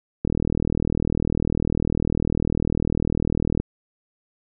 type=click train; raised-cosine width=3 ms; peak=-8 dBFS; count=135; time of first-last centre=0.25-3.6 s; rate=40 Hz; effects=none